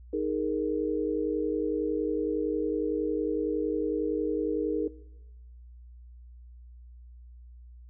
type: chord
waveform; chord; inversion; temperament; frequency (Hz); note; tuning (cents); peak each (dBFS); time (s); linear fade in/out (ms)
sine; D# suspended fourth; none; equal; 311.1 / 415.3 / 466.2; D#4 / G#4 / A#4; 0 / 0 / 0; -31; 0.13-4.88; 5
effects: noise-tail reverb RT60 1.0 s tail -20 dB re dry + added 60 Hz sine -46 dBFS peak until 7.89 s